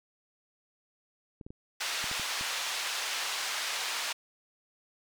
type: clicks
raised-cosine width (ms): 3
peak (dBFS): -31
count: 7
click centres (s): 1.412 / 1.465 / 1.505 / 2.042 / 2.114 / 2.197 / 2.411
type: band-pass noise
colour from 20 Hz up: white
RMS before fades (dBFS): -34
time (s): 1.8-4.13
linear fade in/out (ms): 10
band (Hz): 810 to 4900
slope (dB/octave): 12
effects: none